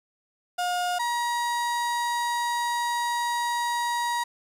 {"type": "tone pair in turn", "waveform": "35% pulse", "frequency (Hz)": [714, 953.1], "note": ["F5", "A#5"], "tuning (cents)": [38, 38], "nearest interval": "perfect fourth", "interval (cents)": 500, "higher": "second", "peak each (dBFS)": -23, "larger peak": "neither", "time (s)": [[0.58, 0.99], [0.99, 4.24]], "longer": "second", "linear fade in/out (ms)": 10, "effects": ["low-pass 12000 Hz 12 dB/octave", "9-bit"]}